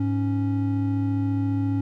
triangle tone pair together, 104.1 / 277.7 Hz, G#2 / C#4, +5 / +3 cents, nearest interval octave + perfect fourth, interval 1698 cents, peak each -22 dBFS, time 0-1.81 s, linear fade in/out 5 ms, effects none

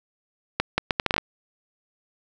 accelerating click train, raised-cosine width 0.3 ms, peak -4 dBFS, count 9, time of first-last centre 0.6-1.181 s, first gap 180 ms, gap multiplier 0.71, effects none

